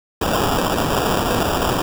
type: noise with sample-and-hold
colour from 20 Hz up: violet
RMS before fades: -19 dBFS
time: 0.21-1.82 s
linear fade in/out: 5 ms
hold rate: 2100 Hz
effects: none